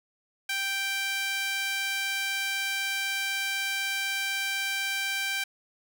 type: tone with high-pass filter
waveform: sawtooth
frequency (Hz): 784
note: G5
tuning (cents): 0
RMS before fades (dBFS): -30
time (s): 0.49-5.44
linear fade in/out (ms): 5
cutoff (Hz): 2000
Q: 1.9
effects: none